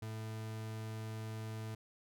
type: tone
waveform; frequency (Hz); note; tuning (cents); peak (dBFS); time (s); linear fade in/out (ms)
40% pulse; 110; A2; 0; -40; 0.02-1.75; 5
effects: none